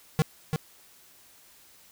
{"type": "tone with echo", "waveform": "square", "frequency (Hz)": 155.7, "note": "D#3", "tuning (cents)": 2, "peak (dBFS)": -20, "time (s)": [0.19, 0.22], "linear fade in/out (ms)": 0, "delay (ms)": 340, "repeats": 1, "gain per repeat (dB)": -5, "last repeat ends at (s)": 0.56, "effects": ["white hiss -56 dBFS RMS until 1.91 s"]}